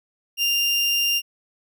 30% pulse tone, 2794 Hz, F7, in tune, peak -16 dBFS, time 0.37-1.22 s, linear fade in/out 50 ms, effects none

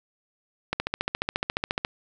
click train, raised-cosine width 0.3 ms, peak -9 dBFS, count 17, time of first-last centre 0.73-1.849 s, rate 14.3 Hz, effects none

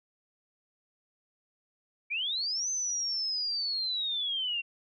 sine linear two-way sweep, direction up then down, 2269 to 6210 to 2715 Hz, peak -29 dBFS, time 2.1-4.62 s, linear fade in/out 20 ms, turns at 2.7 s, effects none

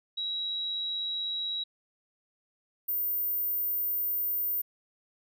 sine tone pair in turn, 3868 / 14515 Hz, B7 / A#9, -37 / -47 cents, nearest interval octave + major seventh, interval 2290 cents, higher second, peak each -30 / -27 dBFS, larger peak second, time 0.17-1.64 / 2.88-4.62 s, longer second, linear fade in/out 10 ms, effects none

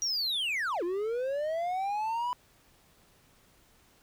triangle linear two-way sweep, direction down then up, 5800 to 335.6 to 998 Hz, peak -27 dBFS, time 0.02-2.33 s, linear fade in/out 0 ms, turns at 0.83 s, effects pink hiss -63 dBFS RMS until 4.02 s

